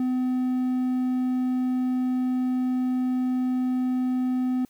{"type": "tone", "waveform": "triangle", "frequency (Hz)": 253.8, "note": "B3", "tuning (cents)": 47, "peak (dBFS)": -20, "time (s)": [0, 4.65], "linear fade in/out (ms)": 2, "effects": ["white hiss -63 dBFS RMS until 4.69 s"]}